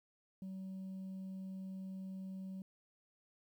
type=tone; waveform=sine; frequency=190 Hz; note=F#3; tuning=46 cents sharp; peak=-40 dBFS; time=0.42-2.62 s; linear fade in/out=2 ms; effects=tanh soft clip ceiling -42 dBFS + 12-bit